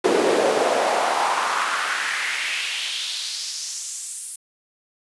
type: noise with high-pass filter sweep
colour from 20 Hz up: brown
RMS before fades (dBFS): -23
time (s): 0.04-4.36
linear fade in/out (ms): 5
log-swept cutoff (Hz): 350 to 9700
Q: 2.7
effects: high-pass 200 Hz 12 dB/octave + resampled to 24000 Hz